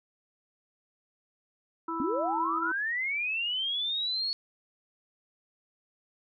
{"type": "harmonic tone", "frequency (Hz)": 329.6, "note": "E4", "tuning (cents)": 0, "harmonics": [1, 3, 4], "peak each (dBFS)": [-35, -35, -35], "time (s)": [1.88, 2.72], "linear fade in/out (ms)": 5}
{"type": "linear sweep", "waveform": "sine", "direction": "up", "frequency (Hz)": [238.8, 4399], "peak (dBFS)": -28, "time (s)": [2, 4.33], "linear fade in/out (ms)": 0}
{"effects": []}